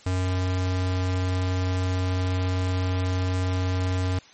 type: tone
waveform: square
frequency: 92.1 Hz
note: F#2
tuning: 7 cents flat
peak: -23 dBFS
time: 0.06-4.19 s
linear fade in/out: 5 ms
effects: white hiss -51 dBFS RMS until 4.33 s + MP3 32 kbps